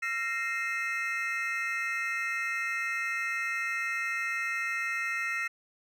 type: tone cluster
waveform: triangle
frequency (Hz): 1360 / 1854 / 2100 / 2594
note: F6 / A#6 / C7 / E7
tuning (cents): -46 / -10 / +6 / -28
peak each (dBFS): -35 / -32 / -33 / -35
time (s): 0.02-5.48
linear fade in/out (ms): 10
effects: none